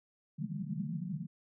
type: band-pass noise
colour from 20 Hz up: pink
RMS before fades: -38 dBFS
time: 0.38-1.27 s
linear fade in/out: 20 ms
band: 140 to 220 Hz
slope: 96 dB/octave
effects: none